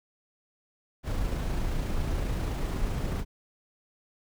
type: noise with amplitude modulation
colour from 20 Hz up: brown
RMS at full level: -28 dBFS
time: 1.03-3.25 s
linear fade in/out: 50 ms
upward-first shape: sine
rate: 27.8 Hz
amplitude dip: 25%
effects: none